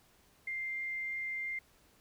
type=tone; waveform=sine; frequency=2099 Hz; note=C7; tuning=5 cents sharp; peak=-35 dBFS; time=0.47-1.59 s; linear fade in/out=5 ms; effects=pink hiss -66 dBFS RMS until 2 s